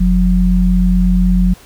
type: tone pair together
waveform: sine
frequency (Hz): 45.45 / 181.8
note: F#1 / F#3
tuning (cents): -30 / -30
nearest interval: 2 octaves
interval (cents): 2400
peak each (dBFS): -11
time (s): 0-1.54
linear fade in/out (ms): 10
effects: pink hiss -42 dBFS RMS until 1.65 s